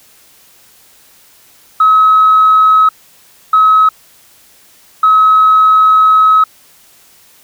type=tone bursts at uneven times; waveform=sine; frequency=1281 Hz; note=E6; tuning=50 cents flat; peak=-3 dBFS; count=3; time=1.8-2.89 / 3.53-3.89 / 5.03-6.44 s; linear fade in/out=5 ms; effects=tanh soft clip ceiling 0 dBFS + white hiss -45 dBFS RMS until 7.43 s